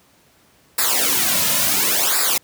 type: noise with flanger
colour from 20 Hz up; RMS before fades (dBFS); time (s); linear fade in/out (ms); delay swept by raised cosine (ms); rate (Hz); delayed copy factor
white; -18; 0.78-2.38; 5; 0.32 to 2.62; 0.71; -0.9
effects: pink hiss -55 dBFS RMS until 2.43 s + high-pass 80 Hz 12 dB/octave